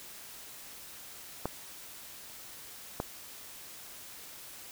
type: clicks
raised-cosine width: 1 ms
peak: -17 dBFS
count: 2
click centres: 1.456 / 3.001 s
effects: white hiss -48 dBFS RMS until 4.71 s